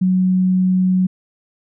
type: tone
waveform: sine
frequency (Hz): 185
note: F#3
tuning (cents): 0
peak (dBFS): -12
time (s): 0.01-1.07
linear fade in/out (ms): 10
effects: none